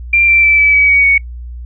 sine tone with pitch steps, 2373 / 2348 / 2324 / 2300 / 2276 / 2253 / 2229 Hz, D7 / D7 / D7 / D7 / C#7 / C#7 / C#7, +17 / -1 / -19 / -37 / +45 / +28 / +9 cents, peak -6 dBFS, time 0.13-1.18 s, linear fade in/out 5 ms, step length 150 ms, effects noise-tail reverb RT60 0.1 s tail -24 dB re dry + added 60 Hz sine -24 dBFS peak until 1.65 s

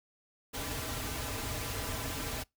pink noise with comb filter, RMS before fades -37 dBFS, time 0.53-2.44 s, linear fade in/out 20 ms, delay 5.5 ms, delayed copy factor -0.85, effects noise-tail reverb RT60 0.2 s tail -26 dB re dry

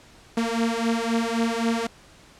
sawtooth beating tone pair, 228.1 / 231.9 Hz, A#3 / A#3, -37 / -9 cents, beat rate 3.8 Hz, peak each -21 dBFS, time 0.37-1.87 s, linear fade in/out 5 ms, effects pink hiss -51 dBFS RMS until 2.39 s + low-pass 8000 Hz 12 dB/octave

